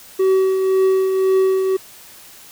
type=tone with tremolo; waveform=triangle; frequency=380.1 Hz; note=F#4; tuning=47 cents sharp; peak=-9 dBFS; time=0.19-1.77 s; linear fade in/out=10 ms; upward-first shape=triangle; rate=1.9 Hz; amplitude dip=45%; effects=white hiss -42 dBFS RMS until 2.51 s